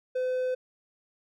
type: tone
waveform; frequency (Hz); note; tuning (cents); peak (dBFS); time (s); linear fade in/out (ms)
triangle; 509; C5; -48; -24; 0.15-0.55; 10
effects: none